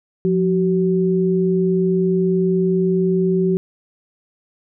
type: tone pair together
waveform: sine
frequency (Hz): 177.1 / 378.4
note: F3 / F#4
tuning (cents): +24 / +39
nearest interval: octave + minor second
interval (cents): 1315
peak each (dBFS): -17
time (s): 0.25-3.57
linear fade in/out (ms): 0
effects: none